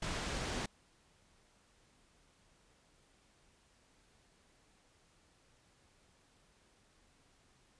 pink low-pass noise, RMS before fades -39 dBFS, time 0.02-0.66 s, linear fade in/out 5 ms, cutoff 7000 Hz, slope 12 dB/octave, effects pink hiss -69 dBFS RMS until 7.79 s + resampled to 22050 Hz

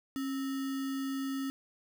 sine tone with sample-and-hold, 270.7 Hz, C#4, 41 cents flat, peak -32 dBFS, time 0.16-1.5 s, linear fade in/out 0 ms, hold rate 1575 Hz, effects none

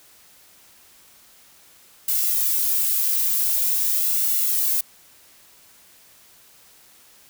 violet noise with flanger, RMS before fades -21 dBFS, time 2.08-4.81 s, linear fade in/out 5 ms, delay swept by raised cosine 1.4 to 2.5 ms, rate 0.46 Hz, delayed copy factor +0.55, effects white hiss -52 dBFS RMS until 7.29 s

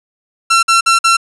sawtooth tone bursts, 1352 Hz, E6, 43 cents sharp, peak -4 dBFS, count 4, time 0.5-1.17 s, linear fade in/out 10 ms, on 130 ms, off 50 ms, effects resampled to 24000 Hz + 7-bit

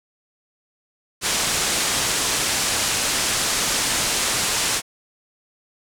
white low-pass noise, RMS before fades -22 dBFS, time 1.21-4.82 s, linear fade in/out 50 ms, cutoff 9200 Hz, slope 24 dB/octave, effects none

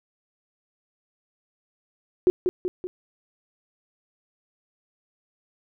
sine tone with echo, 363.9 Hz, F#4, 29 cents flat, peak -13 dBFS, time 2.27-2.3 s, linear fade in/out 0 ms, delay 190 ms, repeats 3, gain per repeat -5 dB, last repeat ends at 2.87 s, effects none

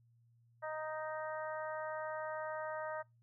harmonic tone, 311.1 Hz, D#4, in tune, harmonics 2 / 3 / 4 / 5 / 6, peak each -41 / -45 / -47 / -49 / -51 dBFS, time 0.62-3.03 s, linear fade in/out 20 ms, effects noise-tail reverb RT60 0.2 s tail -24 dB re dry + added 117 Hz sine -66 dBFS peak until 3.22 s

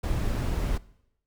brown noise, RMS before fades -27 dBFS, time 0.03-0.78 s, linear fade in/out 10 ms, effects noise-tail reverb RT60 0.8 s tail -21 dB re dry

